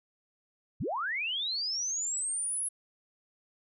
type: linear sweep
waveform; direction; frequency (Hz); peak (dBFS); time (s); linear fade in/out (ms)
sine; up; 62 to 10760; -30; 0.8-2.69; 10
effects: none